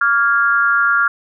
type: tone with amplitude modulation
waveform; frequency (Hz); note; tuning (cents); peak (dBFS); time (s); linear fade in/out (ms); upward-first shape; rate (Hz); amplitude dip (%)
sine; 1396.9; F6; 0; -7; 0.01-1.08; 5; sine; 251; 95
effects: none